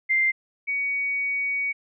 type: tone pair in turn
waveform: sine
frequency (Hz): 2093 / 2250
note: C7 / C#7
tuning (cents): 0 / +25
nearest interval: minor second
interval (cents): 125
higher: second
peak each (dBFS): -18 / -23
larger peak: first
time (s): 0.09-0.32 / 0.67-1.73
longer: second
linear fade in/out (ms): 20
effects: none